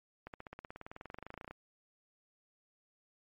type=accelerating click train; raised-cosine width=0.5 ms; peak=-30 dBFS; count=27; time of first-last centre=0.27-1.51 s; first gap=68 ms; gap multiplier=0.97; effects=MP3 48 kbps